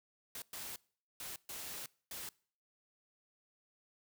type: noise bursts at uneven times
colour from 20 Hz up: white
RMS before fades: -45 dBFS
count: 5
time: 0.35-0.42 / 0.53-0.76 / 1.2-1.36 / 1.49-1.86 / 2.11-2.29 s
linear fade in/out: 2 ms
effects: noise-tail reverb RT60 0.5 s tail -24 dB re dry